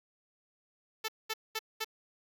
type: tone bursts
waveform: 5% pulse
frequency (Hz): 440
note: A4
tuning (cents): 0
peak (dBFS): -21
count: 4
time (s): 1.04-1.846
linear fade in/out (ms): 10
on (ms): 44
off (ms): 210
effects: none